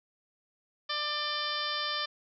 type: harmonic tone with a mistuned harmonic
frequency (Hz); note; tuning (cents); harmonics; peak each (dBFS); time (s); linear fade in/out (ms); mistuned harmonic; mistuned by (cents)
594; D5; +20; 1 / 2 / 3 / 4 / 5 / 6 / 7 / 8 / 9; -43 / -36 / -38 / -43 / -39 / -37 / -43 / -38 / -43; 0.89-2.06; 10; 5; +48
effects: none